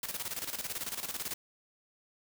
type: noise with tremolo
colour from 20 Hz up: white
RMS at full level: -36 dBFS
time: 0.03-1.34 s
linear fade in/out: 2 ms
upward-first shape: square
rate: 18 Hz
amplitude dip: 70%
effects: none